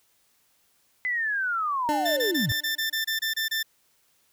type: linear sweep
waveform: sine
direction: down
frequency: 2036 to 87.31 Hz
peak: -24 dBFS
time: 1.05-2.52 s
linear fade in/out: 0 ms
type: tone with exponential decay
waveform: 25% pulse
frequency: 299.4 Hz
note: D4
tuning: 33 cents sharp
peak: -21 dBFS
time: 1.89-3.04 s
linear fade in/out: 0 ms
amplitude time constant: 250 ms
type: tone bursts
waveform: 20% pulse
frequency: 1780 Hz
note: A6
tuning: 20 cents sharp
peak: -20 dBFS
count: 11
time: 2.05-3.63 s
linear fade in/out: 10 ms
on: 120 ms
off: 26 ms
effects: white hiss -66 dBFS RMS until 4.32 s